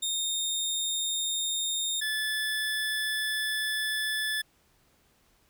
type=tone pair in turn; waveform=25% pulse; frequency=3672 / 1733 Hz; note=A#7 / A6; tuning=-27 / -27 cents; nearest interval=octave + minor second; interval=1300 cents; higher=first; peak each=-24 dBFS; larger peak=neither; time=0.02-2.01 / 2.01-4.42 s; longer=second; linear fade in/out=10 ms; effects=pink hiss -66 dBFS RMS until 5.49 s